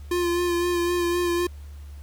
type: tone with vibrato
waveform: square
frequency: 349.2 Hz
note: F4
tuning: in tune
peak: -22 dBFS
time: 0.11-1.47 s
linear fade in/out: 5 ms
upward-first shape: sine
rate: 3.9 Hz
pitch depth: 23 cents each way
effects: added 72 Hz sine -37 dBFS peak until 2.02 s + pink hiss -56 dBFS RMS until 2.02 s